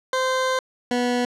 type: tone pair in turn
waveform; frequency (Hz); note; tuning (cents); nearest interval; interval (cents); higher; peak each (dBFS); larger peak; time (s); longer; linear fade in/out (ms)
20% pulse; 518 / 245; C5 / B3; -17 / -14; octave + minor second; 1297; first; -15; neither; 0.13-0.59 / 0.91-1.25; first; 2
effects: low-pass 7000 Hz 12 dB/octave